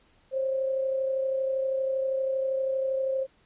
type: tone pair together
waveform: sine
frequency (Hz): 530 / 562.6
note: C5 / C#5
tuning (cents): +22 / +26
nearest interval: minor second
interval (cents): 104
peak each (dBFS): -25 / -37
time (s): 0.31-3.27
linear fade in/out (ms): 50
effects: pink hiss -63 dBFS RMS until 3.45 s + resampled to 8000 Hz

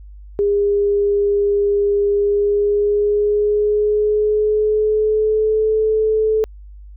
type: tone with pitch glide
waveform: sine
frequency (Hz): 406.2 to 435.4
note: G#4 to A4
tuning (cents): -38 to -18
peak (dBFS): -13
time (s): 0.39-6.44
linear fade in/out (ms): 0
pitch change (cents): +120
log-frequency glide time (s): 2.1-5.72
effects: added 50 Hz sine -35 dBFS peak until 6.96 s

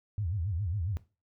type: tone with vibrato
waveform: sine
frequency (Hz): 92.5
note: F#2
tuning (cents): 0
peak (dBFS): -29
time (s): 0.18-0.97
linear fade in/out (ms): 0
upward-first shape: sine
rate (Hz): 7.3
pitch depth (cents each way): 260
effects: noise-tail reverb RT60 0.3 s tail -17 dB re dry

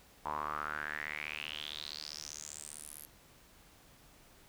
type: tone with band-pass filter sweep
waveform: sawtooth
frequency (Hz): 75.2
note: D2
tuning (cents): +42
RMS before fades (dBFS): -42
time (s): 0.25-3.06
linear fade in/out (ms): 10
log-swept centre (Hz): 940 to 12000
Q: 6.6
effects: pink hiss -61 dBFS RMS until 4.48 s

